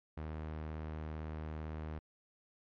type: tone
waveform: sawtooth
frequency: 77.8 Hz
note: D#2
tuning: in tune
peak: -36 dBFS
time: 0.17-1.99 s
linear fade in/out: 5 ms
effects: low-pass 2000 Hz 12 dB/octave + MP3 48 kbps